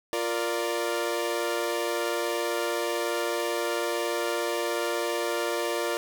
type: chord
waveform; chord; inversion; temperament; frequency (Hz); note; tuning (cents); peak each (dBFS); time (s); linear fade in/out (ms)
sawtooth; Bb major; second; equal; 349.2 / 466.2 / 587.3; F4 / Bb4 / D5; 0 / 0 / 0; -27; 0.13-5.97; 0
effects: none